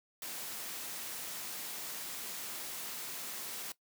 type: noise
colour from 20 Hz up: white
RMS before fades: -42 dBFS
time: 0.22-3.72 s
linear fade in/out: 2 ms
effects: noise-tail reverb RT60 0.1 s tail -18 dB re dry + high-pass 150 Hz 12 dB/octave